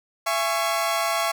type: chord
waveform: sawtooth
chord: C# minor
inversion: first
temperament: equal with one note detuned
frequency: 673.5 / 830.6 / 1108.7 Hz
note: E5 / G#5 / C#6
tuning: +37 / 0 / 0 cents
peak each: -21 / -26 / -22 dBFS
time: 0.26-1.32 s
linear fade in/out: 10 ms
effects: none